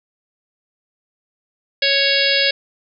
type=harmonic tone; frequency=554.4 Hz; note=C#5; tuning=in tune; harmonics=1 / 3 / 4 / 5 / 6 / 7 / 8 / 9; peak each=-22 / -22 / -22 / -22 / -22 / -22 / -22 / -22 dBFS; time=1.82-2.51 s; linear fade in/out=5 ms; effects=none